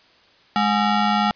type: ring-modulated tone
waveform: 25% pulse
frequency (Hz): 520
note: C5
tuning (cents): -11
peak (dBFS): -10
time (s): 0.56-1.31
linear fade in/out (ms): 0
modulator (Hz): 311
effects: white hiss -54 dBFS RMS until 1.35 s + resampled to 11025 Hz